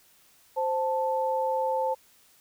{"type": "tone pair together", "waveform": "sine", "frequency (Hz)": [523.3, 880.1], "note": ["C5", "A5"], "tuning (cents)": [0, 0], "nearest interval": "major sixth", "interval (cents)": 900, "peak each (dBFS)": -27, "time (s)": [0.56, 1.95], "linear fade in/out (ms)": 20, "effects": ["white hiss -60 dBFS RMS until 2.4 s"]}